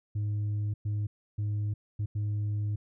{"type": "tone bursts at uneven times", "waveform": "sine", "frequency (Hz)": 104.3, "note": "G#2", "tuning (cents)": 8, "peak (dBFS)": -25, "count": 5, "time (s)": [[0.15, 0.74], [0.85, 1.07], [1.38, 1.74], [1.99, 2.06], [2.15, 2.76]], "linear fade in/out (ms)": 10, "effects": ["tanh soft clip ceiling -27 dBFS"]}